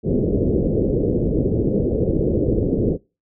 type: low-pass noise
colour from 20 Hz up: white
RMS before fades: -19 dBFS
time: 0.03-2.98 s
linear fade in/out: 50 ms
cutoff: 490 Hz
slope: 48 dB/octave
effects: noise-tail reverb RT60 0.3 s tail -25 dB re dry